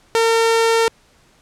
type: tone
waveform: sawtooth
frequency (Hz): 455.4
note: A#4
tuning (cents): -40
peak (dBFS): -9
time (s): 0.15-0.88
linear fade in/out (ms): 0
effects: pink hiss -54 dBFS RMS until 1.41 s + low-pass 9000 Hz 12 dB/octave